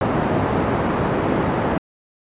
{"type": "band-pass noise", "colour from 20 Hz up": "pink", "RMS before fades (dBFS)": -20, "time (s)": [0.01, 1.78], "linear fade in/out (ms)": 2, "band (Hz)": [120, 1100], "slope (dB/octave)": 12, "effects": ["resampled to 8000 Hz"]}